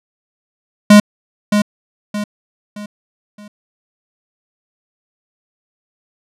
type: tone with echo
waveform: square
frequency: 207.7 Hz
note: G#3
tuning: in tune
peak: -3 dBFS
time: 0.9-1 s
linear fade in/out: 5 ms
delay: 620 ms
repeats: 4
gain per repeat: -8 dB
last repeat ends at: 3.48 s
effects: low-pass 11000 Hz 12 dB/octave